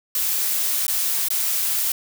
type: noise with dropouts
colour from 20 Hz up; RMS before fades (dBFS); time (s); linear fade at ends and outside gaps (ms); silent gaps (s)
blue; -22; 0.15-1.92; 2; 0.867-0.88 / 1.285-1.304
effects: none